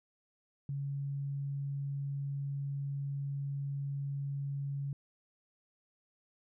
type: tone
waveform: sine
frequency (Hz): 140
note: C#3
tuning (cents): +18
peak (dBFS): -34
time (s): 0.69-4.93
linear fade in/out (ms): 2
effects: none